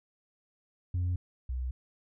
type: tone pair in turn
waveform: sine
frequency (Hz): 89.3 / 63.14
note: F2 / B1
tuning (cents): +39 / +39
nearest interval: tritone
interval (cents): 600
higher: first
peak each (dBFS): -25 / -30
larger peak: first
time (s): 0.94-1.16 / 1.49-1.71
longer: neither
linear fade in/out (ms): 5
effects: tanh soft clip ceiling -26 dBFS